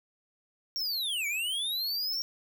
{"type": "linear two-way sweep", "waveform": "square", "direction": "down then up", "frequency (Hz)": [5588, 2229, 5588], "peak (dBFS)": -30, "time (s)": [0.76, 2.22], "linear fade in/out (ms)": 0, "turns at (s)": 1.27, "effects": []}